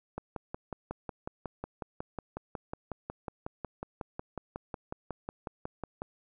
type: click train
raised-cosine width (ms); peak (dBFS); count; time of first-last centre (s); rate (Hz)
1; -22; 33; 0.18-6.019; 5.48
effects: none